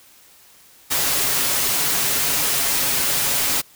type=noise with comb filter; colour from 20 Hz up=white; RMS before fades=-20 dBFS; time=0.9-3.62 s; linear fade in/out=20 ms; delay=7.2 ms; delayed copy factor=+0.5; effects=white hiss -50 dBFS RMS until 3.75 s